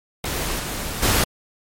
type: noise with level steps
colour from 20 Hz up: pink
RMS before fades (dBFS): -25 / -28 / -18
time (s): 0.24-1.24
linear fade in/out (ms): 2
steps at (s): 0.59 / 1.02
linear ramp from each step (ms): 10
effects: MP3 64 kbps